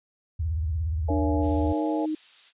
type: tone with vibrato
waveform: sine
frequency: 79.4 Hz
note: D#2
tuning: 36 cents sharp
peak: -24 dBFS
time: 0.39-1.73 s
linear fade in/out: 10 ms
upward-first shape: sine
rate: 17 Hz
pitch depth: 200 cents each way
type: chord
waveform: sine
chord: A# half-diminished seventh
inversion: none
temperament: just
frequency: 466.2 / 559.4 / 671.3 / 839.1 Hz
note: A#4 / C#5 / E5 / G#5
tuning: 0 / +16 / +31 / +18 cents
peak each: -33 dBFS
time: 1.08-2.06 s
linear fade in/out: 10 ms
type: tone with pitch glide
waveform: sine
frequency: 297.6 to 310.4 Hz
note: D4 to D#4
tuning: +23 to -4 cents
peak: -25 dBFS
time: 1.1-2.15 s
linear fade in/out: 5 ms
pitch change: +73 cents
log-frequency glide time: 1.53-1.85 s
type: noise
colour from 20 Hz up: violet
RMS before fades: -37 dBFS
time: 1.4-2.53 s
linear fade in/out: 50 ms
effects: resampled to 8000 Hz